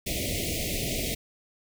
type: band-stop noise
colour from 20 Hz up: pink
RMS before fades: -30 dBFS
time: 0.06-1.15 s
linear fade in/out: 10 ms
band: 700 to 2000 Hz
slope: 96 dB/octave
effects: none